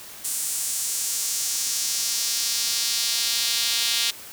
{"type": "tone with high-pass filter sweep", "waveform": "sawtooth", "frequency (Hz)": 233.1, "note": "A#3", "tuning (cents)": 0, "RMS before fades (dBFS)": -25, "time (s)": [0.24, 4.11], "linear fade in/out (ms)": 10, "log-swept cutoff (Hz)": [8400, 3600], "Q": 1.7, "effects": ["white hiss -41 dBFS RMS until 4.32 s"]}